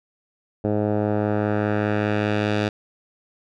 10% pulse tone with low-pass filter sweep, 105 Hz, G#2, 19 cents sharp, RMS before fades -22 dBFS, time 0.64-2.69 s, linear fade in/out 5 ms, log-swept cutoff 590 to 4000 Hz, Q 1.1, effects none

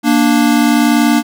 square tone pair together, 233.7 / 294.4 Hz, A#3 / D4, +5 / +4 cents, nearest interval major third, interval 399 cents, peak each -12 dBFS, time 0.03-1.23 s, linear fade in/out 50 ms, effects none

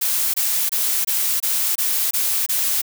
blue noise bursts, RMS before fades -20 dBFS, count 8, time 0.01-2.818 s, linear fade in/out 10 ms, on 330 ms, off 24 ms, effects none

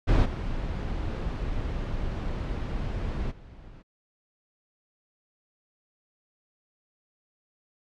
brown noise with level steps, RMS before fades -20 / -30 / -46 dBFS, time 0.07-3.83 s, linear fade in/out 20 ms, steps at 0.24 / 3.3 s, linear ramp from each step 20 ms, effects low-pass 4000 Hz 12 dB/octave + MP3 96 kbps

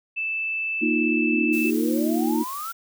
sine tone, 2637 Hz, E7, in tune, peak -24 dBFS, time 0.16-1.71 s, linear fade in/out 20 ms
sine chord, Bb suspended fourth, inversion none, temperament equal, 233.1 / 311.1 / 349.2 Hz, Bb3 / Eb4 / F4, 0 / 0 / 0 cents, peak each -24 / -23 / -27 dBFS, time 0.81-2.44 s, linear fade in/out 20 ms
sine exponential sweep, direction up, 246.9 to 1396.9 Hz, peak -30 dBFS, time 1.33-2.72 s, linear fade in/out 5 ms
blue noise, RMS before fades -37 dBFS, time 1.52-2.73 s, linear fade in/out 20 ms
effects none

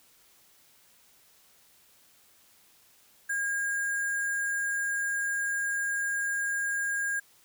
sine tone with sample-and-hold, 1624 Hz, G#6, 39 cents flat, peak -27 dBFS, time 3.29-7.2 s, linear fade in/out 10 ms, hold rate 8820 Hz, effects white hiss -61 dBFS RMS until 7.44 s

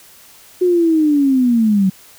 sine linear sweep, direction down, 366.6 to 185 Hz, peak -10 dBFS, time 0.61-1.9 s, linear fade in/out 10 ms, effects white hiss -44 dBFS RMS until 2.18 s

